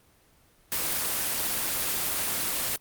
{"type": "noise", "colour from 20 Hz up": "white", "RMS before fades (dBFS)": -28, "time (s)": [0.72, 2.76], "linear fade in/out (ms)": 0, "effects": ["pink hiss -61 dBFS RMS until 2.8 s", "Opus 24 kbps"]}